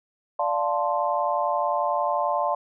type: chord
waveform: sine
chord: D minor seventh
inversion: none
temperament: equal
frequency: 587.3 / 698.5 / 880 / 1046.5 Hz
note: D5 / F5 / A5 / C6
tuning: 0 / 0 / 0 / 0 cents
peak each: -27 dBFS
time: 0.39-2.55 s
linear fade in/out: 5 ms
effects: none